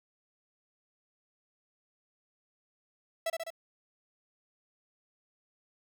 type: tone with echo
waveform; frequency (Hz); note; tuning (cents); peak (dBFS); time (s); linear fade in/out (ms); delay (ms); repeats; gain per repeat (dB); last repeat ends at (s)
45% pulse; 659.3; E5; 0; -29; 3.26-3.3; 5; 68; 3; -3; 3.504
effects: none